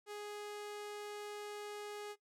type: tone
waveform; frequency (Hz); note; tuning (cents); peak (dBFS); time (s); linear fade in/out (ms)
sawtooth; 415.3; G#4; 0; -40; 0.06-2.16; 50
effects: noise-tail reverb RT60 0.1 s tail -17 dB re dry + low-pass 12000 Hz 12 dB/octave